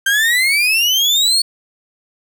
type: exponential sweep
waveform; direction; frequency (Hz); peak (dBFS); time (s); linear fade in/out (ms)
35% pulse; up; 1568 to 4435; -10; 0.06-1.42; 5
effects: none